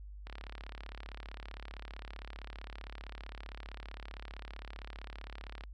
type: click train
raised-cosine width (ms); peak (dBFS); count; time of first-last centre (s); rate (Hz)
0.3; -30; 191; 0.27-5.637; 35.4
effects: added 50 Hz sine -45 dBFS peak until 5.73 s